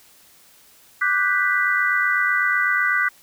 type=chord; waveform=sine; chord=G major seventh; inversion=second; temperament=equal; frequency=1174.7 / 1480 / 1568 / 1975.5 Hz; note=D6 / F#6 / G6 / B6; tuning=0 / 0 / 0 / 0 cents; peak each=-25 / -21 / -25 / -21 dBFS; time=1.01-3.09 s; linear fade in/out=10 ms; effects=white hiss -52 dBFS RMS until 3.22 s